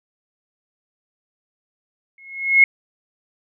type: tone with exponential growth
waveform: sine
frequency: 2169 Hz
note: C#7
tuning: 38 cents flat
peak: -5 dBFS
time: 2.18-2.64 s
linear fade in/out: 2 ms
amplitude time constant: 98 ms
effects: none